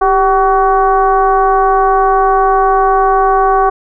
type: tone with frequency modulation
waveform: sine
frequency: 762 Hz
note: G5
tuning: 49 cents flat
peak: -7 dBFS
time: 0.01-3.7 s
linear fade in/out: 10 ms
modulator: 369 Hz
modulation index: 1.2
effects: none